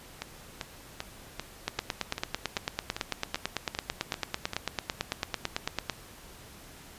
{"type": "two click trains", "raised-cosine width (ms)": 0.2, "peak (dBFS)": [-16, -11], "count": [12, 39], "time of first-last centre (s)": [[0.22, 4.534], [1.68, 5.898]], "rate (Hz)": [2.55, 9.01], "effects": ["pink hiss -50 dBFS RMS until 6.98 s", "resampled to 32000 Hz"]}